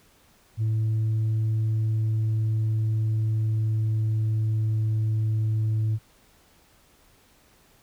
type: tone with pitch glide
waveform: sine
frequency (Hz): 110 to 109.24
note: A2 to A2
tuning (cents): 0 to -12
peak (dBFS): -19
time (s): 0.57-5.99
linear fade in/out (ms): 50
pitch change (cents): -12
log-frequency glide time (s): 1.52-5.06
effects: tanh soft clip ceiling -20 dBFS + pink hiss -59 dBFS RMS until 7.82 s

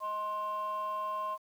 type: tone pair together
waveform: sine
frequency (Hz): 629 / 1054.5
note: D#5 / C6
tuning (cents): +19 / +13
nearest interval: major sixth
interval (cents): 894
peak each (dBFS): -38 / -31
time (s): 0-1.38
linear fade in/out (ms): 50
effects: tanh soft clip ceiling -30 dBFS + 10-bit

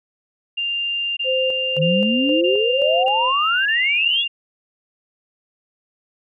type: tone bursts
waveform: sine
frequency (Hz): 2794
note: F7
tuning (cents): 0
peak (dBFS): -20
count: 6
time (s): 0.57-4.28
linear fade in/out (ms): 10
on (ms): 600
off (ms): 22
type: tone with tremolo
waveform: sine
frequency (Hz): 521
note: C5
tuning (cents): -7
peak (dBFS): -18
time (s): 1.24-3.33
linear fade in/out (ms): 50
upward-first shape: square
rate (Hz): 1.9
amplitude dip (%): 55
type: exponential sweep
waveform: sine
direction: up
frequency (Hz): 146.83 to 3520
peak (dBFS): -17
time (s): 1.76-4.25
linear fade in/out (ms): 50
effects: none

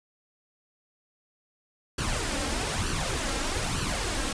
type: noise with flanger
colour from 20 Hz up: pink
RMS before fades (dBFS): -29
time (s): 1.98-4.33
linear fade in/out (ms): 5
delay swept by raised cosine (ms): 0.67 to 3.77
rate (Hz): 1.1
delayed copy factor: +0.6
effects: resampled to 22050 Hz

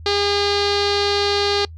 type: tone with low-pass filter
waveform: sawtooth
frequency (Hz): 405.7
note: G#4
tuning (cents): -41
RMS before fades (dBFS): -19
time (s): 0.06-1.65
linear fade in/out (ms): 2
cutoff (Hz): 4300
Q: 5.7
effects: noise-tail reverb RT60 0.1 s tail -24 dB re dry + added 81 Hz sine -34 dBFS peak until 1.77 s

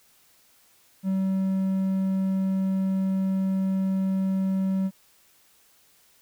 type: tone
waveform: triangle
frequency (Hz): 191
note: G3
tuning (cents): -45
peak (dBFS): -20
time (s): 1.03-4.91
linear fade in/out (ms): 50
effects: white hiss -60 dBFS RMS until 6.21 s

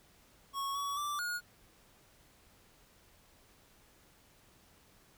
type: tone with pitch steps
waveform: square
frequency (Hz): 1104 / 1127 / 1171 / 1439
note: C#6 / C#6 / D6 / F#6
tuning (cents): -7 / +28 / -5 / -49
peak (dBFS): -35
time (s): 0.53-1.41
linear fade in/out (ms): 50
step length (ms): 220
effects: pink hiss -64 dBFS RMS until 5.17 s

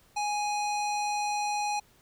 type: tone with low-pass filter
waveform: square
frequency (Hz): 830.6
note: G#5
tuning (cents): 0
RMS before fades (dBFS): -30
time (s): 0.16-1.8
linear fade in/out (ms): 10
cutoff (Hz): 7000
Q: 1.5
effects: pink hiss -62 dBFS RMS until 2.01 s

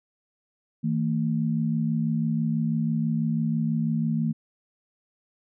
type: tone pair together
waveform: sine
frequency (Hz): 160 / 226.1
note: D#3 / A3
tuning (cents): +49 / +47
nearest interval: tritone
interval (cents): 598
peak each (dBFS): -25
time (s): 0.83-4.33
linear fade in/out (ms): 20
effects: none

